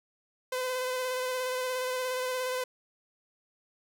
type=tone with vibrato; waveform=sawtooth; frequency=509 Hz; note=C5; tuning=48 cents flat; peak=-26 dBFS; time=0.52-2.64 s; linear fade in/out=5 ms; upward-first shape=square; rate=17 Hz; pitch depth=16 cents each way; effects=none